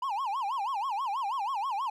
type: tone with vibrato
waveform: triangle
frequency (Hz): 932.3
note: A#5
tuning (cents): 0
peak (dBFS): -27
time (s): 0.02-1.9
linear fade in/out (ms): 5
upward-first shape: sine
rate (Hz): 6.2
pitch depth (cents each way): 300
effects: none